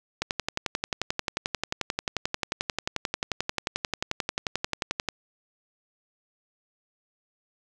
click train, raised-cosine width 0.2 ms, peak -9 dBFS, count 56, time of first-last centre 0.22-5.087 s, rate 11.3 Hz, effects none

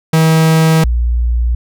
45% pulse / sine tone pair in turn, 160.3 / 59.24 Hz, E3 / A#1, -48 / +29 cents, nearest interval octave + perfect fourth, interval 1723 cents, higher first, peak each -7 / -10 dBFS, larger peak first, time 0.13-0.84 / 0.84-1.55 s, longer neither, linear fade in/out 5 ms, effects none

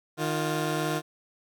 15% pulse tone pair together, 154.46 / 351.9 Hz, D#3 / F4, -12 / +13 cents, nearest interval octave + major second, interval 1425 cents, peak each -22 / -24 dBFS, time 0.17-1.02 s, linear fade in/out 50 ms, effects none

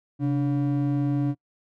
triangle ring-modulated tone, 212.5 Hz, G#3, 40 cents sharp, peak -16 dBFS, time 0.19-1.35 s, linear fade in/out 50 ms, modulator 78 Hz, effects noise-tail reverb RT60 0.1 s tail -25 dB re dry

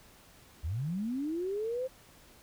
sine linear sweep, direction up, 66 to 528 Hz, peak -31 dBFS, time 0.63-1.88 s, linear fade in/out 20 ms, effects pink hiss -58 dBFS RMS until 2.42 s

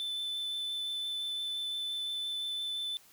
triangle tone with vibrato, 3520 Hz, A7, in tune, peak -32 dBFS, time 0-2.97 s, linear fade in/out 0 ms, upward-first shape triangle, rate 5.8 Hz, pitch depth 9 cents each way, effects white hiss -60 dBFS RMS until 3.12 s

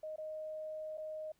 sine tone with dropouts, 622 Hz, D#5, 1 cent flat, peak -40 dBFS, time 0.03-1.32 s, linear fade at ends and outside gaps 5 ms, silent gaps 0.161-0.181 / 0.974-0.979 s, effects pink hiss -75 dBFS RMS until 1.39 s

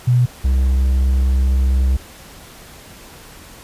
sine / triangle tone pair in turn, 123.4 / 65.37 Hz, B2 / C2, -1 / -1 cents, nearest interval major seventh, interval 1100 cents, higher first, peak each -10 dBFS, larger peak neither, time 0.07-0.26 / 0.44-1.97 s, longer second, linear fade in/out 10 ms, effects pink hiss -40 dBFS RMS until 3.63 s + resampled to 32000 Hz

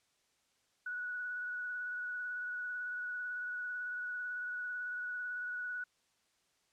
sine tone with vibrato, 1471 Hz, F#6, 11 cents flat, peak -37 dBFS, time 0.86-5.84 s, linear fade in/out 5 ms, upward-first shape sine, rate 18 Hz, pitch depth 17 cents each way, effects white hiss -75 dBFS RMS until 6.72 s + low-pass 8000 Hz 12 dB/octave

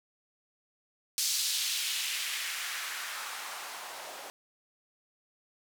blue noise with band-pass filter sweep, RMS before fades -35 dBFS, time 1.18-4.3 s, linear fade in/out 0 ms, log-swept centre 4900 to 590 Hz, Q 1.4, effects none

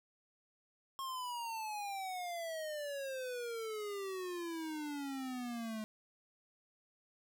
square exponential sweep, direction down, 1082 to 214.1 Hz, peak -40 dBFS, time 0.99-5.84 s, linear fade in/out 0 ms, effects none

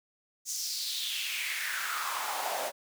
pink noise with high-pass filter sweep, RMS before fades -34 dBFS, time 0.45-2.72 s, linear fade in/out 50 ms, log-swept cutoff 6500 to 570 Hz, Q 4, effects none

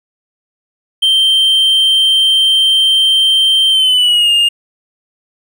triangle tone with pitch glide, 3136 to 2826 Hz, G7 to F7, 0 to +20 cents, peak -6 dBFS, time 1.02-4.49 s, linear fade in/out 10 ms, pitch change -180 cents, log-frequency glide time 3.7-4.31 s, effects none

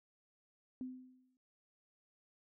sine tone with exponential decay, 255.7 Hz, C4, 40 cents flat, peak -38 dBFS, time 0.81-1.37 s, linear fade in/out 1 ms, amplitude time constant 120 ms, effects none

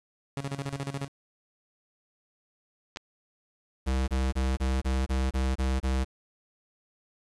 sawtooth tone with tremolo, 138.59 Hz, C#3, in tune, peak -26 dBFS, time 0.37-1.08 s, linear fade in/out 0 ms, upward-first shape square, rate 14 Hz, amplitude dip 75%
clicks, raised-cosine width 0.2 ms, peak -20 dBFS, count 2, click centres 2.961 / 2.971 s
square tone bursts, 65.41 Hz, C2, in tune, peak -25 dBFS, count 9, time 3.86-6.048 s, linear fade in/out 20 ms, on 220 ms, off 26 ms
effects resampled to 24000 Hz + 8-bit

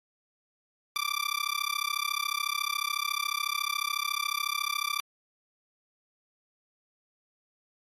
15% pulse tone with amplitude modulation, 1174.7 Hz, D6, in tune, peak -18 dBFS, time 0.96-5 s, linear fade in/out 0 ms, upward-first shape sine, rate 34 Hz, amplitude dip 100%, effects MP3 64 kbps

